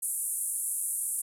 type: band-pass noise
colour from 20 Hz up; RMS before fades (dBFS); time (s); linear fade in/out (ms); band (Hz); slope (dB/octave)
white; -32; 0.02-1.22; 10; 8800 to 11000; 48
effects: none